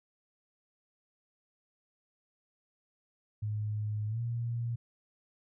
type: tone with pitch glide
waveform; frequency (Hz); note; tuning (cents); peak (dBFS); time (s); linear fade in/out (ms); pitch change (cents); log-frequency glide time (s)
sine; 106.1 to 117.73; G#2 to A#2; +38 to +18; -31; 3.42-4.76; 10; +180; 4.08-4.2
effects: none